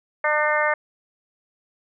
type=harmonic tone; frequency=301.4 Hz; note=D4; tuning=45 cents sharp; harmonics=2 / 3 / 4 / 5 / 6 / 7; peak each=-23 / -26 / -26 / -27 / -24 / -27 dBFS; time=0.24-0.74 s; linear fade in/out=5 ms; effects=none